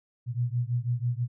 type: beating tone pair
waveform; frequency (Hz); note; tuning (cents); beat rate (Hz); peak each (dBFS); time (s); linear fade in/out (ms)
sine; 118.6 / 124.7; A#2 / B2; +30 / +17; 6.1; -28 / -29; 0.26-1.28; 50
effects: none